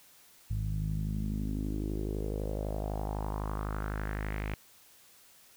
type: tone with low-pass filter sweep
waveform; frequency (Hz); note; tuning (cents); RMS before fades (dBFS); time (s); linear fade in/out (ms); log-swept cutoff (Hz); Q
sawtooth; 51.91; G#1; 0; -34; 0.5-4.54; 0; 120 to 2400; 3.6
effects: white hiss -59 dBFS RMS until 5.56 s